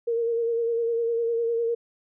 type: tone with vibrato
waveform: sine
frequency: 463.8 Hz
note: A#4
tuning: 9 cents flat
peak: -22 dBFS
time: 0.07-1.75 s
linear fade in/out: 10 ms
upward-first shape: sine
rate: 9.9 Hz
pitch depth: 31 cents each way
effects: none